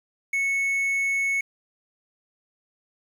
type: tone with quantisation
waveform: triangle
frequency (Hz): 2205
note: C#7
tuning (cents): -10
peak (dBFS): -20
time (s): 0.33-1.41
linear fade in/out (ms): 5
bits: 8
effects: none